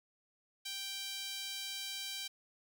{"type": "tone with high-pass filter", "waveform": "sawtooth", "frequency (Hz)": 784, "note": "G5", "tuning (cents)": 0, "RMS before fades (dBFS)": -42, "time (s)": [0.65, 2.28], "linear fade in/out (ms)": 10, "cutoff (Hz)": 3400, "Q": 1.9, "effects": []}